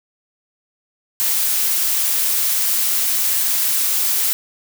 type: noise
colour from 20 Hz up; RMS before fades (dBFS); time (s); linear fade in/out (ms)
blue; -18; 1.2-4.33; 0
effects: none